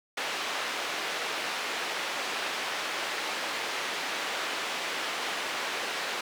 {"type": "band-pass noise", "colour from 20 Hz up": "white", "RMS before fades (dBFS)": -33, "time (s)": [0.17, 6.21], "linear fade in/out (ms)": 5, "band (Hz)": [370, 3000], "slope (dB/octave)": 12, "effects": []}